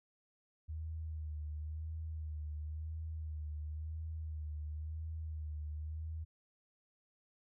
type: tone with vibrato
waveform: sine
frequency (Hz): 77.7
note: D#2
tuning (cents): -2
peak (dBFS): -39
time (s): 0.68-6.25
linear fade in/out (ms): 20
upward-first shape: sine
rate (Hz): 0.96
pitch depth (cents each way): 48
effects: none